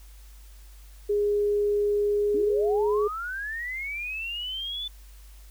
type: tone with pitch glide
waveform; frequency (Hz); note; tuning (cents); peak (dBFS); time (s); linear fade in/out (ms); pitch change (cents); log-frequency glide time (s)
sine; 412.1 to 418.3; G#4 to G#4; -13 to +12; -21; 1.09-3.08; 10; +25; 2.14-2.93
type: linear sweep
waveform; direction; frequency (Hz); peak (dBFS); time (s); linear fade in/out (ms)
sine; up; 262 to 3520; -30; 2.34-4.88; 5
effects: added 50 Hz sine -45 dBFS peak until 5.5 s + white hiss -57 dBFS RMS until 5.5 s